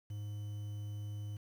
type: tone with quantisation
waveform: triangle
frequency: 103.9 Hz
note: G#2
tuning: 1 cent sharp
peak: -37 dBFS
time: 0.1-1.37 s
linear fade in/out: 5 ms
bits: 10
effects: none